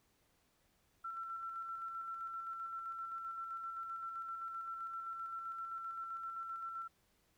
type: tone with tremolo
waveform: sine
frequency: 1346 Hz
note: E6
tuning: 36 cents sharp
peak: -40 dBFS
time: 1.04-6.88 s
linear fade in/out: 10 ms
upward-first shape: square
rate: 7.7 Hz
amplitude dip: 30%
effects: pink hiss -75 dBFS RMS until 7.37 s